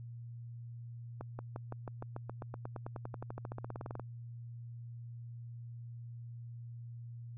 accelerating click train, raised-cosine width 1 ms, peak -28 dBFS, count 30, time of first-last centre 1.21-3.997 s, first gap 180 ms, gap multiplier 0.95, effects added 118 Hz sine -44 dBFS peak until 7.37 s

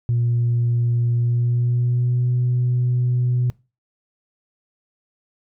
sine tone with pitch glide, 119.1 to 123.59 Hz, A#2 to B2, +38 to +2 cents, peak -15 dBFS, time 0.09-3.5 s, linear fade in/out 0 ms, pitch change +64 cents, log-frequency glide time 1.16-2.29 s, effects noise-tail reverb RT60 0.3 s tail -23 dB re dry + tanh soft clip ceiling -13 dBFS

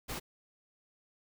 pink noise, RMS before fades -39 dBFS, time 0.08-0.2 s, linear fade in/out 20 ms, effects none

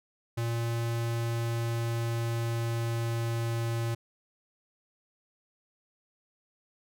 square tone with pitch glide, 116.54 to 115.8 Hz, A#2 to A#2, 0 to -11 cents, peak -29 dBFS, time 0.37-3.95 s, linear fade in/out 10 ms, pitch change -11 cents, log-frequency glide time 0.86-3.61 s, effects none

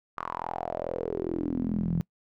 sawtooth tone with band-pass filter sweep, 42.37 Hz, E1, 48 cents sharp, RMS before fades -31 dBFS, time 0.17-2.01 s, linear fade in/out 0 ms, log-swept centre 1200 to 160 Hz, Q 5.9, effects noise-tail reverb RT60 0.1 s tail -24 dB re dry

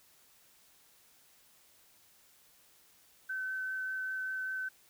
sine tone with vibrato, 1528 Hz, G6, 45 cents flat, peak -34 dBFS, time 3.29-4.69 s, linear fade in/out 10 ms, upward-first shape sine, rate 5.1 Hz, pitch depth 8 cents each way, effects white hiss -64 dBFS RMS until 4.89 s

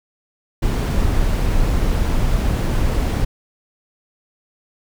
brown noise, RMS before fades -17 dBFS, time 0.62-3.25 s, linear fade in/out 10 ms, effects none

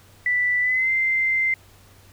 sine tone with pitch glide, 1975.5 to 2082 Hz, B6 to C7, 0 to -9 cents, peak -18 dBFS, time 0.26-1.54 s, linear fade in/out 2 ms, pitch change +91 cents, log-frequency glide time 0.61-0.9 s, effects added 96 Hz sine -52 dBFS peak until 2.12 s + pink hiss -53 dBFS RMS until 2.12 s

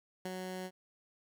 15% pulse tone with ADSR envelope, 185 Hz, F#3, in tune, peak -30 dBFS, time 0.25-0.71 s, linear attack 4 ms, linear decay 35 ms, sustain -3 dB, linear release 55 ms, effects none

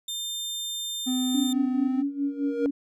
sawtooth tone, 3600 Hz, A7, 39 cents sharp, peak -27 dBFS, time 0.08-1.53 s, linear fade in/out 5 ms
triangle tone with pitch glide, 254.6 to 258.6 Hz, C4 to C4, -47 to -20 cents, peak -22 dBFS, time 1.06-2.03 s, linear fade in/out 20 ms, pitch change +27 cents, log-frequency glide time 1.84-1.91 s
sine tone with tremolo, 281.9 Hz, C#4, 29 cents sharp, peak -22 dBFS, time 1.34-2.71 s, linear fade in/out 10 ms, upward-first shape sine, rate 4.7 Hz, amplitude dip 80%
triangle tone with exponential growth, 471.2 Hz, A#4, 19 cents sharp, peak -20 dBFS, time 2.06-2.66 s, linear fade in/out 1 ms, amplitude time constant 130 ms
effects none

